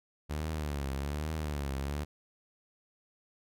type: tone with vibrato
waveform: sawtooth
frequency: 73 Hz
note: D2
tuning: 10 cents flat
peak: -29 dBFS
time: 0.29-2.05 s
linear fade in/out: 20 ms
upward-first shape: triangle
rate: 1.2 Hz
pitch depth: 150 cents each way
effects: none